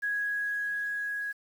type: tone with level ramp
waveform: sine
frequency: 1661.2 Hz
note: G#6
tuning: in tune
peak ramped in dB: -27 to -31 dBFS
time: 0.02-1.33 s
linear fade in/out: 20 ms
effects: 9-bit